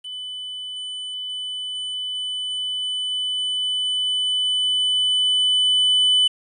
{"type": "tone with level ramp", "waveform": "triangle", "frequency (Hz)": 3000, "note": "F#7", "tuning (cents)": 23, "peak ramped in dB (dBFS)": [-29, -12], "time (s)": [0.04, 6.28], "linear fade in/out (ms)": 10, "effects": ["resampled to 24000 Hz", "8-bit"]}